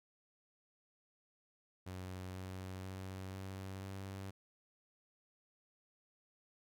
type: tone with pitch steps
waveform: sawtooth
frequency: 92.5 / 93.57 / 94.66 / 95.76 / 96.87 Hz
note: F#2 / F#2 / F#2 / G2 / G2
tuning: 0 / +20 / +40 / -40 / -20 cents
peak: -40 dBFS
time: 1.86-4.31 s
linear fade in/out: 10 ms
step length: 490 ms
effects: none